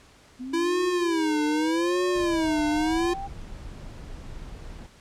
sine linear sweep, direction up, 246.9 to 799 Hz, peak -32 dBFS, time 0.39-3.28 s, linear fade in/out 20 ms
square tone with vibrato, 329.6 Hz, E4, in tune, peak -23 dBFS, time 0.53-3.14 s, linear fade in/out 10 ms, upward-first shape sine, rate 0.82 Hz, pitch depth 160 cents each way
brown noise, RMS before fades -39 dBFS, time 2.15-4.87 s, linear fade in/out 10 ms
effects pink hiss -54 dBFS RMS until 5 s + low-pass 8000 Hz 12 dB/octave

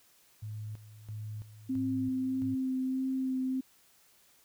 sine tone with tremolo, 107.1 Hz, A2, 46 cents flat, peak -37 dBFS, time 0.42-2.55 s, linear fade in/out 10 ms, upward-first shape square, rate 1.5 Hz, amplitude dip 75%
sine tone with vibrato, 261.3 Hz, C4, 2 cents flat, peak -29 dBFS, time 1.69-3.61 s, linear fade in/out 10 ms, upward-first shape sine, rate 1.6 Hz, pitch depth 14 cents each way
effects white hiss -64 dBFS RMS until 4.44 s

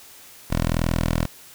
10% pulse tone, 41.2 Hz, E1, in tune, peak -12 dBFS, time 0.5-1.26 s, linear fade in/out 10 ms, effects white hiss -46 dBFS RMS until 1.54 s

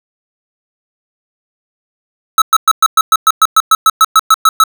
square tone bursts, 1300 Hz, E6, 24 cents flat, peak -4 dBFS, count 16, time 2.38-4.638 s, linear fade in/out 2 ms, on 38 ms, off 110 ms, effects none

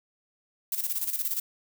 violet noise with tremolo, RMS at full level -28 dBFS, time 0.72-1.4 s, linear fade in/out 2 ms, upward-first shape square, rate 17 Hz, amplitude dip 65%, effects none

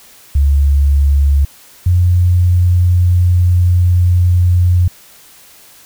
sine tone pair in turn, 70.6 / 88.95 Hz, C#2 / F2, +32 / +32 cents, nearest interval major third, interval 400 cents, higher second, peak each -7 dBFS, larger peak neither, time 0.35-1.45 / 1.86-4.88 s, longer second, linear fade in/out 5 ms, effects white hiss -42 dBFS RMS until 5.85 s

